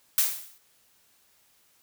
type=noise with exponential decay; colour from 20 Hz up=blue; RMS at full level=-19 dBFS; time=0.18-0.58 s; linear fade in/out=1 ms; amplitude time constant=85 ms; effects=white hiss -64 dBFS RMS until 1.82 s